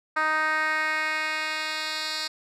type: tone with band-pass filter sweep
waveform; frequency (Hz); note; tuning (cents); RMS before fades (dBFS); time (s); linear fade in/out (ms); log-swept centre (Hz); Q
10% pulse; 311.1; D#4; 0; -27; 0.16-2.28; 10; 1400 to 4300; 2
effects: none